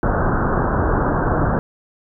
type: low-pass noise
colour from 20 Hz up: pink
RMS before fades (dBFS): -18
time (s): 0.03-1.59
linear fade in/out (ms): 0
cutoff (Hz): 1600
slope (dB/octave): 96
effects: none